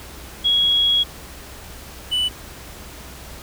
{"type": "tone pair in turn", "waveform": ["sine", "triangle"], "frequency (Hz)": [3322, 2978], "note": ["G#7", "F#7"], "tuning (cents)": [0, 11], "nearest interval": "major second", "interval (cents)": 189, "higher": "first", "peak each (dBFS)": [-14, -16], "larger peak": "first", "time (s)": [[0.44, 1.04], [2.11, 2.29]], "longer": "first", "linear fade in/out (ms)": 20, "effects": ["added 64 Hz sine -41 dBFS peak until 3.42 s", "pink hiss -39 dBFS RMS until 3.42 s"]}